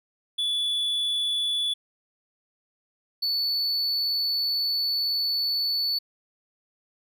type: tone pair in turn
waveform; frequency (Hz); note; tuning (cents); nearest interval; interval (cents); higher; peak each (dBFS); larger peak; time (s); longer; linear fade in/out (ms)
triangle; 3441 / 4461; A7 / C#8; -39 / +10; major third; 449; second; -22; neither; 0.38-1.74 / 3.22-5.99; second; 10
effects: none